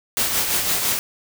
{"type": "noise with tremolo", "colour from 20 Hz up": "white", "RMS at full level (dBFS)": -19, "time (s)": [0.17, 0.99], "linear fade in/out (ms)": 0, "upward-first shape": "triangle", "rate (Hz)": 5.9, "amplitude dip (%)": 50, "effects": []}